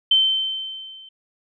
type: tone with level ramp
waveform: sine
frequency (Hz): 3093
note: G7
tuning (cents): -24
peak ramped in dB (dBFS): -11 to -41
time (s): 0.11-1.09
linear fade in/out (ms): 5
effects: none